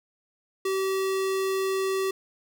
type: tone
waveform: square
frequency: 383.8 Hz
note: G4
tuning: 37 cents flat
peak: -25 dBFS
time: 0.65-2.11 s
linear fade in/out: 5 ms
effects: none